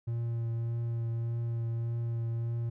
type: tone with vibrato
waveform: triangle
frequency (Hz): 116.3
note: A#2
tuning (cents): -4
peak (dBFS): -28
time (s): 0.07-2.7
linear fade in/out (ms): 10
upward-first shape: triangle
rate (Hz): 1.7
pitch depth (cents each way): 17
effects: none